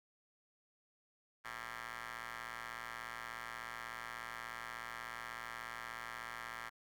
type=ring-modulated tone; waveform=10% pulse; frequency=116.54 Hz; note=A#2; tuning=in tune; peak=-33 dBFS; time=1.44-6.7 s; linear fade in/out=20 ms; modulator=1480 Hz; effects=none